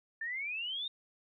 sine exponential sweep, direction up, 1760 to 3719 Hz, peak -35 dBFS, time 0.21-0.88 s, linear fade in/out 5 ms, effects none

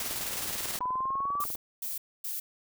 white noise with tremolo, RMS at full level -33 dBFS, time 0-0.79 s, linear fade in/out 2 ms, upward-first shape square, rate 19 Hz, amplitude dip 30%
click train, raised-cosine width 1 ms, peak -29 dBFS, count 31, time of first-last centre 0.06-1.553 s, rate 20.1 Hz
sine exponential sweep, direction up, 990 to 1174.7 Hz, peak -28 dBFS, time 0.81-1.44 s, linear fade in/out 0 ms
violet noise bursts, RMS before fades -35 dBFS, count 3, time 1.4-2.4 s, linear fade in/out 5 ms, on 160 ms, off 260 ms
effects none

